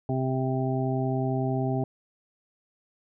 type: harmonic tone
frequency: 130.81 Hz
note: C3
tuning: in tune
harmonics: 1 / 2 / 3 / 5 / 6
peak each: -27 / -30 / -32 / -34 / -35 dBFS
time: 0.09-1.84 s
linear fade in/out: 2 ms
effects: none